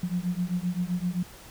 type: beating tone pair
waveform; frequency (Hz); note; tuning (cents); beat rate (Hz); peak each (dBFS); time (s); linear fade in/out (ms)
sine; 174.61 / 182.31; F3 / F#3; 0 / -25; 7.7; -29; 0.03-1.23; 5
effects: pink hiss -48 dBFS RMS until 1.5 s